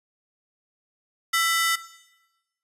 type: ring-modulated tone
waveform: sawtooth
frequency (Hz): 1661.2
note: G#6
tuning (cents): 0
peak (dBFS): -13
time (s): 1.33-1.76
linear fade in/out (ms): 10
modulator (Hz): 325
effects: noise-tail reverb RT60 1.0 s tail -17 dB re dry + resampled to 32000 Hz